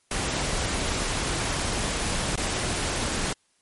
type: noise with dropouts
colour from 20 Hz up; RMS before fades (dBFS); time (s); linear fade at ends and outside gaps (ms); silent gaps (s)
pink; -27; 0.11-3.33; 2; 2.357-2.375
effects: white hiss -67 dBFS RMS until 3.61 s + MP3 48 kbps